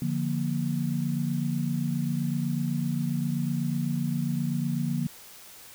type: chord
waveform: sine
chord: Bb major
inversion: first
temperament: equal with one note detuned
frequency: 146.83 / 174.61 / 235.5 Hz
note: D3 / F3 / Bb3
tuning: 0 / 0 / +18 cents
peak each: -29 / -30 / -30 dBFS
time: 0.02-5.07 s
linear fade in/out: 2 ms
effects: white hiss -48 dBFS RMS until 5.74 s